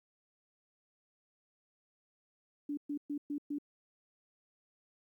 sine tone bursts, 290.4 Hz, D4, 19 cents flat, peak -34 dBFS, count 5, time 2.69-3.585 s, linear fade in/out 5 ms, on 83 ms, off 120 ms, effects 12-bit

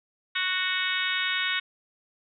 harmonic tone, 370 Hz, F#4, in tune, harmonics 3 / 4 / 5 / 6 / 7 / 8 / 9 / 10, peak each -37 / -31 / -32 / -31 / -37 / -34 / -37 / -32 dBFS, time 0.35-1.6 s, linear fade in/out 10 ms, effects none

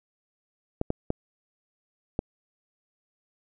clicks, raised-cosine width 2 ms, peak -12 dBFS, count 4, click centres 0.814 / 0.904 / 1.104 / 2.191 s, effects none

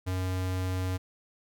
square tone, 92.5 Hz, F#2, in tune, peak -29 dBFS, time 0.06-0.98 s, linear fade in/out 20 ms, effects none

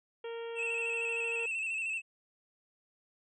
harmonic tone, 462.7 Hz, A#4, 13 cents flat, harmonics 1 / 2 / 3 / 4 / 5 / 6 / 7, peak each -38 / -49 / -53 / -55 / -55 / -54 / -55 dBFS, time 0.24-1.46 s, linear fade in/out 5 ms
triangle tone with vibrato, 2644 Hz, E7, 5 cents sharp, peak -31 dBFS, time 0.55-2.02 s, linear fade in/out 50 ms, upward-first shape square, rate 13 Hz, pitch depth 40 cents each way
effects resampled to 22050 Hz

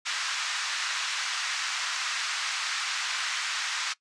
pink band-pass noise, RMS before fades -31 dBFS, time 0.05-3.94 s, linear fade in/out 20 ms, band 1200 to 6800 Hz, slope 24 dB/octave, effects noise-tail reverb RT60 0.1 s tail -20 dB re dry + resampled to 22050 Hz

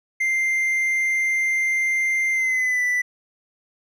triangle tone with pitch glide, 2093 to 1981.2 Hz, C7 to B6, 0 to +5 cents, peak -17 dBFS, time 0.2-3.02 s, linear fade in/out 10 ms, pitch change -95 cents, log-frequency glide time 2.32-2.83 s, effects none

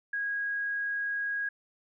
sine tone, 1645 Hz, G#6, 17 cents flat, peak -29 dBFS, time 0.13-1.49 s, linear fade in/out 5 ms, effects none

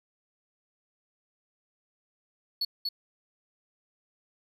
triangle tone with echo, 4401 Hz, C#8, 13 cents flat, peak -25 dBFS, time 2.61-2.65 s, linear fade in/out 5 ms, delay 240 ms, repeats 1, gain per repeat -2 dB, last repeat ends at 2.89 s, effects none

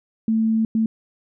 sine tone bursts at uneven times, 222.3 Hz, A3, 18 cents sharp, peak -16 dBFS, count 2, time 0.28-0.65 / 0.75-0.86 s, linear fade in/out 2 ms, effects none

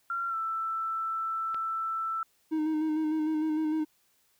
sine tone with pitch glide, 1373 to 1327 Hz, F6 to E6, -30 to +11 cents, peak -29 dBFS, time 0.1-2.23 s, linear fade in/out 2 ms, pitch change -59 cents, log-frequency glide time 0.29-0.35 s
click, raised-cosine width 0.3 ms, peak -27 dBFS, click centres 1.545 s
triangle tone with vibrato, 311.1 Hz, D#4, in tune, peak -24 dBFS, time 2.51-3.85 s, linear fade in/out 20 ms, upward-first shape square, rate 6.6 Hz, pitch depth 24 cents each way
effects white hiss -69 dBFS RMS until 4.39 s

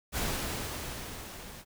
pink noise with level ramp, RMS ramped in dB -31 to -47 dBFS, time 0.12-1.65 s, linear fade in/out 50 ms, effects none

